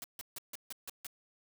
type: noise bursts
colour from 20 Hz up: white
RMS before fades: -43 dBFS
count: 7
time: 0.02-1.067 s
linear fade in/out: 0 ms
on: 21 ms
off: 150 ms
effects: none